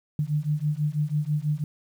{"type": "beating tone pair", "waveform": "sine", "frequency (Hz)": [146.83, 152.93], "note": ["D3", "D#3"], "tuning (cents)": [0, -30], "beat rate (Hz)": 6.1, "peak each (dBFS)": -26, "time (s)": [0.19, 1.64], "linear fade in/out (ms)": 2, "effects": ["9-bit"]}